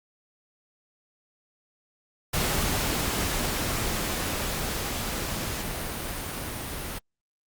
pink noise with level ramp, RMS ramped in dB -26 to -34 dBFS, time 2.33-6.99 s, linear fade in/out 10 ms, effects Opus 48 kbps

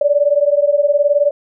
sine beating tone pair, 571 / 590 Hz, D5 / D5, -49 / +8 cents, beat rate 19 Hz, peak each -13 / -14 dBFS, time 0.01-1.31 s, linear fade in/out 5 ms, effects none

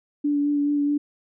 sine tone with vibrato, 289.6 Hz, D4, 24 cents flat, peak -19 dBFS, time 0.24-0.98 s, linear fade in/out 10 ms, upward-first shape sine, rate 4.7 Hz, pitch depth 15 cents each way, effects none

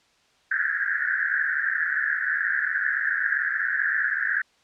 white band-pass noise, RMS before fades -25 dBFS, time 0.51-4.42 s, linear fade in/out 5 ms, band 1500 to 1800 Hz, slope 96 dB/octave, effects white hiss -62 dBFS RMS until 4.63 s + low-pass 5000 Hz 12 dB/octave

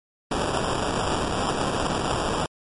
white noise with sample-and-hold, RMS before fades -25 dBFS, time 0.31-2.46 s, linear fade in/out 2 ms, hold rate 2100 Hz, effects MP3 48 kbps

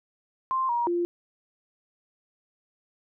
sine tone with pitch steps, 1050 / 949 / 347.3 Hz, C6 / A#5 / F4, +6 / +31 / -10 cents, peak -23 dBFS, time 0.51-1.05 s, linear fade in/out 0 ms, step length 180 ms, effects none

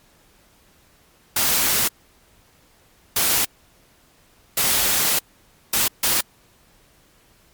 white noise bursts at uneven times, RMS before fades -19 dBFS, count 5, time 1.36-1.88 / 3.16-3.45 / 4.57-5.19 / 5.73-5.88 / 6.03-6.21 s, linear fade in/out 5 ms, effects pink hiss -56 dBFS RMS until 7.53 s + MP3 96 kbps

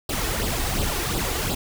pink noise with flanger, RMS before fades -25 dBFS, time 0.09-1.55 s, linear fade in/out 5 ms, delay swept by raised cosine 0.23 to 2.73 ms, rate 2.8 Hz, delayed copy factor +0.65, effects none

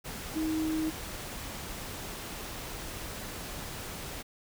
sine tone in noise, 315.4 Hz, D#4, 24 cents sharp, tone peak -28 dBFS, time 0.35-0.91 s, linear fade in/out 20 ms, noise pink, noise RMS -40 dBFS, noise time 0.04-4.23 s, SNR +9 dB, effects none

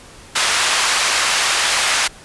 pink band-pass noise, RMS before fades -17 dBFS, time 0.35-2.08 s, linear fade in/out 10 ms, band 1100 to 8800 Hz, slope 12 dB/octave, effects pink hiss -41 dBFS RMS until 2.24 s + resampled to 24000 Hz

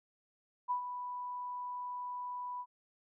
sine tone with ADSR envelope, 987.8 Hz, B5, in tune, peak -29 dBFS, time 0.68-2.66 s, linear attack 28 ms, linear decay 100 ms, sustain -9 dB, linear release 56 ms, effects none

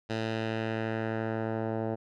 10% pulse tone with low-pass filter sweep, 111.6 Hz, A2, 25 cents sharp, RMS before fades -32 dBFS, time 0.09-1.96 s, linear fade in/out 20 ms, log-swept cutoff 4300 to 800 Hz, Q 1.2, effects none

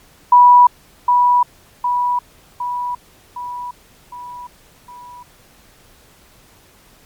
sine tone with echo, 979 Hz, B5, 15 cents flat, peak -4 dBFS, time 0.32-0.67 s, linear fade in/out 5 ms, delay 760 ms, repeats 6, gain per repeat -5 dB, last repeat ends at 5.23 s, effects pink hiss -49 dBFS RMS until 7.05 s + MP3 96 kbps

